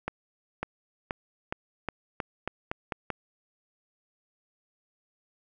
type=accelerating click train; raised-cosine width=0.5 ms; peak=-15 dBFS; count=10; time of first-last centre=0.08-3.103 s; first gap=550 ms; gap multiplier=0.87; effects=none